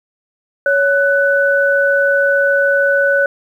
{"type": "tone pair together", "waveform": "sine", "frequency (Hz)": [559, 1492.4], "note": ["C#5", "F#6"], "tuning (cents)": [14, 14], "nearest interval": "octave + perfect fourth", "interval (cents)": 1700, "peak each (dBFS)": -13, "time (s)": [0.66, 3.26], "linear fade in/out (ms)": 2, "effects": ["8-bit"]}